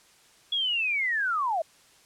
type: linear sweep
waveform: sine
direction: down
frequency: 3386 to 614 Hz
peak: -24 dBFS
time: 0.52-1.62 s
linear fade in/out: 5 ms
effects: white hiss -58 dBFS RMS until 2.05 s + low-pass 9000 Hz 12 dB/octave